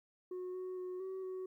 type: tone with pitch steps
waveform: sine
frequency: 365.1 / 369.5 / 365.7 / 378.9 / 373.1 Hz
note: F#4 / F#4 / F#4 / F#4 / F#4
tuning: -23 / -2 / -20 / +41 / +14 cents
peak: -37 dBFS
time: 0.31-1.46 s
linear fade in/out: 5 ms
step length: 230 ms
effects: tanh soft clip ceiling -39 dBFS + 13-bit